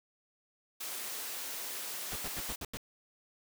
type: high-pass noise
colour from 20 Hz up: white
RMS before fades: -40 dBFS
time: 0.8-2.56 s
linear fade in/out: 10 ms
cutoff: 260 Hz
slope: 12 dB/octave
type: noise bursts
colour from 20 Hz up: pink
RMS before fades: -40 dBFS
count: 6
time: 2.12-2.771 s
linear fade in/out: 0 ms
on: 36 ms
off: 87 ms
effects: none